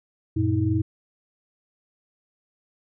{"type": "tone cluster", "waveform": "sine", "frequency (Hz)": [94, 116.3, 317.5], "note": ["F#2", "A#2", "D#4"], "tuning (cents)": [28, -4, 35], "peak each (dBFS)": -24, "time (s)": [0.36, 0.82], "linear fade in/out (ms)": 10, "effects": []}